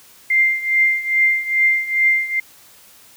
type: tone with tremolo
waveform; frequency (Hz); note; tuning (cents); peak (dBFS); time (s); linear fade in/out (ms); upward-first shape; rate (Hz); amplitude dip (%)
sine; 2097; C7; +3; -10; 0.3-2.4; 5; triangle; 2.4; 85
effects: white hiss -47 dBFS RMS until 3.16 s